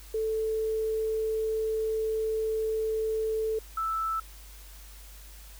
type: tone pair in turn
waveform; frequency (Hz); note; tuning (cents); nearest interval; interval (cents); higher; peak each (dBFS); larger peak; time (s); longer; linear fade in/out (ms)
sine; 440 / 1318.5; A4 / E6; 0 / 0; octave + perfect fifth; 1900; second; -26 / -27; first; 0.14-3.59 / 3.77-4.2; first; 5
effects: added 50 Hz sine -46 dBFS peak until 5.59 s + white hiss -52 dBFS RMS until 5.59 s